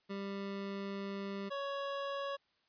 25% pulse tone pair in turn, 197.9 / 557.3 Hz, G3 / C#5, +17 / +9 cents, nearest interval octave + tritone, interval 1792 cents, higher second, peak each -35 / -33 dBFS, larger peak second, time 0.09-1.5 / 1.5-2.37 s, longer first, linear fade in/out 20 ms, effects white hiss -75 dBFS RMS until 2.68 s + resampled to 11025 Hz

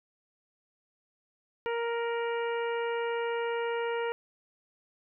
harmonic tone with a mistuned harmonic, 467.2 Hz, A#4, 4 cents sharp, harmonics 1 / 2 / 3 / 4 / 5 / 6, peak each -30 / -36 / -40 / -42 / -44 / -46 dBFS, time 1.66-4.12 s, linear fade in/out 0 ms, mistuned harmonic 6, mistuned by +18 cents, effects none

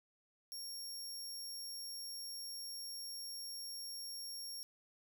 25% pulse tone, 5540 Hz, F8, 15 cents flat, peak -39 dBFS, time 0.52-4.63 s, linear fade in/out 0 ms, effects none

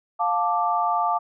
sine chord, D minor, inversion first, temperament just, 704.8 / 881 / 1174.7 Hz, F5 / A5 / D6, +16 / +2 / 0 cents, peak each -24 dBFS, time 0.19-1.19 s, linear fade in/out 20 ms, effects none

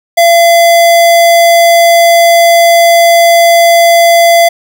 square tone, 680 Hz, F5, 46 cents flat, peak -3 dBFS, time 0.17-4.49 s, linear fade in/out 10 ms, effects none

